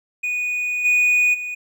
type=tone with level steps; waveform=triangle; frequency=2470 Hz; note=D#7; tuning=13 cents flat; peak=-19 / -12 / -24 dBFS; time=0.23-1.55 s; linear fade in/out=10 ms; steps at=0.84 / 1.33 s; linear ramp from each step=20 ms; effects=none